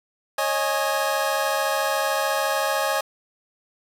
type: chord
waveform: 25% pulse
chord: C# suspended second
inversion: none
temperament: equal with one note detuned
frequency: 548.6 / 622.3 / 830.6 Hz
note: C#5 / D#5 / G#5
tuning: -18 / 0 / 0 cents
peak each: -22 dBFS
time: 0.38-3.01 s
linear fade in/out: 5 ms
effects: resampled to 32000 Hz + 7-bit